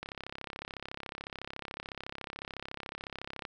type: click train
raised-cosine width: 0.3 ms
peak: -23 dBFS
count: 117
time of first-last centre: 0.03-3.452 s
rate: 33.9 Hz
effects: none